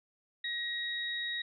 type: tone pair together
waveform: sine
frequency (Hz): 1896 / 3792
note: A#6 / A#7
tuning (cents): +29 / +29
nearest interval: octave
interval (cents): 1200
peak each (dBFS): -36 / -36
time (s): 0.44-1.42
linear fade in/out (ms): 5
effects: none